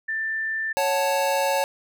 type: tone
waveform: sine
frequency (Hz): 1777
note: A6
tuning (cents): +17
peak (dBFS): -24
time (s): 0.08-0.73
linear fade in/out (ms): 10
type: chord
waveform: square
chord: F# minor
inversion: second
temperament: equal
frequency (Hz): 554.4 / 740 / 880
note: C#5 / F#5 / A5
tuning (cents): 0 / 0 / 0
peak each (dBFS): -24 / -30 / -25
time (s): 0.77-1.64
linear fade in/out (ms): 0
effects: none